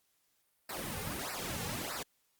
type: noise with flanger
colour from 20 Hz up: pink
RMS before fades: -39 dBFS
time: 0.69-2.03 s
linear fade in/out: 5 ms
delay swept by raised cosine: 0.3 to 3.1 ms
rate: 1.6 Hz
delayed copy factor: -1
effects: white hiss -75 dBFS RMS until 2.39 s + Opus 48 kbps